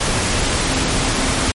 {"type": "tone in noise", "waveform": "sine", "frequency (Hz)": 261.6, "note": "C4", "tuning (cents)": 0, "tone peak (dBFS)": -26, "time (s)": [0.65, 1.5], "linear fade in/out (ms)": 10, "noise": "pink", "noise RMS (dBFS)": -18, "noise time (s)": [0, 1.52], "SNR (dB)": -11, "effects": ["MP3 48 kbps"]}